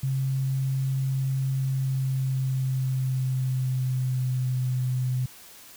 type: tone with pitch glide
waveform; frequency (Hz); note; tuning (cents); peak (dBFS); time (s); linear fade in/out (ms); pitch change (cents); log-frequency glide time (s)
sine; 133.6 to 127.42; C3 to C3; +36 to -45; -23; 0.03-5.26; 5; -81; 1.57-4.56
effects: white hiss -48 dBFS RMS until 5.76 s